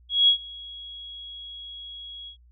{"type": "tone with ADSR envelope", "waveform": "sine", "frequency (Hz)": 3322, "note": "G#7", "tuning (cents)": 0, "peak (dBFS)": -13, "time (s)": [0.09, 2.37], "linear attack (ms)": 190, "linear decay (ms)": 93, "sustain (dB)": -24, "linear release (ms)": 96, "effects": ["added 60 Hz sine -52 dBFS peak until 2.51 s"]}